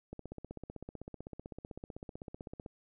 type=click train; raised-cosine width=2 ms; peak=-30 dBFS; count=41; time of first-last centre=0.13-2.662 s; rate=15.8 Hz; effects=none